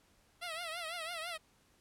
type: tone with vibrato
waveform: 10% pulse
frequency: 669 Hz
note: E5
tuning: 25 cents sharp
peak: -31 dBFS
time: 0.41-1.38 s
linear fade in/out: 20 ms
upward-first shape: triangle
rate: 6 Hz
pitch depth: 130 cents each way
effects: pink hiss -69 dBFS RMS until 1.8 s + low-pass 12000 Hz 12 dB/octave